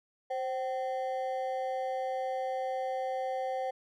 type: ring-modulated tone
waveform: triangle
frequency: 646 Hz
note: E5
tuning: 35 cents flat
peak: -26 dBFS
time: 0.3-3.71 s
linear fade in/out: 10 ms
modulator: 121 Hz
effects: none